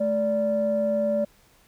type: tone pair together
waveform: sine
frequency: 217.1 / 582 Hz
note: A3 / D5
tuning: -23 / -16 cents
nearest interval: octave + perfect fourth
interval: 1707 cents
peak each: -26 / -21 dBFS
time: 0-1.25 s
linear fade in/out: 10 ms
effects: tanh soft clip ceiling -15 dBFS + pink hiss -59 dBFS RMS until 1.67 s